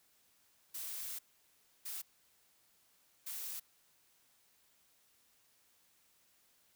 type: noise bursts at uneven times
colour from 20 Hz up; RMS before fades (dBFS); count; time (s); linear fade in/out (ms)
blue; -43; 3; 0.74-1.19 / 1.85-2.02 / 3.26-3.6; 10
effects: white hiss -71 dBFS RMS until 6.75 s